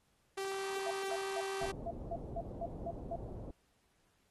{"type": "tone", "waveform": "sawtooth", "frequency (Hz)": 389.1, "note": "G4", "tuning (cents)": -13, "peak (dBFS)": -33, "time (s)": [0.37, 1.72], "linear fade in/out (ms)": 10}
{"type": "tone bursts", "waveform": "sine", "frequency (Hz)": 678, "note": "E5", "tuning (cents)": 49, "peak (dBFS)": -36, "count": 10, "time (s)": [0.86, 3.16], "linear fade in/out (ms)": 5, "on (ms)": 50, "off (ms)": 200}
{"type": "low-pass noise", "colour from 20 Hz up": "pink", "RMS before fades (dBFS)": -45, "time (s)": [1.61, 3.51], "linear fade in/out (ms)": 5, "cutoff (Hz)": 650, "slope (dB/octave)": 24}
{"effects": ["pink hiss -75 dBFS RMS until 4.3 s", "AAC 32 kbps"]}